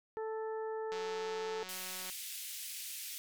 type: harmonic tone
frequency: 440 Hz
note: A4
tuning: in tune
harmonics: 1 / 2 / 3 / 4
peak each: -37 / -44 / -52 / -54 dBFS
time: 0.17-1.63 s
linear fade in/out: 0 ms
type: click train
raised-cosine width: 0.2 ms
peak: -29 dBFS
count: 219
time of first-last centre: 0.92-2.098 s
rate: 185 Hz
type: band-pass noise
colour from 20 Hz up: white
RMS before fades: -44 dBFS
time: 1.69-3.18 s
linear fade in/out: 0 ms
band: 2200 to 16000 Hz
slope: 24 dB/octave
effects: none